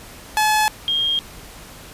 sawtooth / sine tone pair in turn, 857 / 3227 Hz, A5 / G7, -46 / +50 cents, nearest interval octave + major seventh, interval 2296 cents, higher second, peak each -11 / -17 dBFS, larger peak first, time 0.37-0.68 / 0.88-1.19 s, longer neither, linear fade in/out 0 ms, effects pink hiss -40 dBFS RMS until 1.93 s + resampled to 32000 Hz

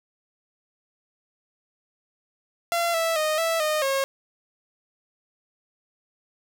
sawtooth tone with pitch steps, 683 / 658 / 618 / 658 / 614 / 543 Hz, F5 / E5 / D#5 / E5 / D#5 / C#5, -39 / -3 / -12 / -3 / -23 / -36 cents, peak -18 dBFS, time 2.72-4.04 s, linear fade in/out 0 ms, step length 220 ms, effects none

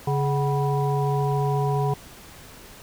harmonic tone with a mistuned harmonic, 140 Hz, C#3, 18 cents sharp, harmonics 1 / 3 / 5 / 7, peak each -22 / -27 / -29 / -30 dBFS, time 0.07-1.94 s, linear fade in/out 5 ms, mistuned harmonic 5, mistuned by +110 cents, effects pink hiss -45 dBFS RMS until 2.82 s

